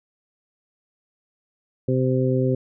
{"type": "harmonic tone", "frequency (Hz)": 129.2, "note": "C3", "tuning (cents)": -21, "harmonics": [1, 2, 3, 4], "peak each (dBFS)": [-21, -24, -24, -26], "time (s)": [1.88, 2.55], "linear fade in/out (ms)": 5, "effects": []}